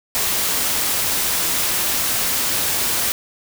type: noise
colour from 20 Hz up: white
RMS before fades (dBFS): -20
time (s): 0.15-3.12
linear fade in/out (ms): 0
effects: none